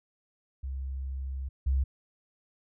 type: tone pair in turn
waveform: sine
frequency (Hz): 66.7 / 66.7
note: C2 / C2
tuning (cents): +34 / +34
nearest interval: unison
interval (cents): 0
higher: neither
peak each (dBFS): -32 / -23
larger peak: second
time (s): 0.63-1.49 / 1.66-1.84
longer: first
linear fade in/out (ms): 10
effects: none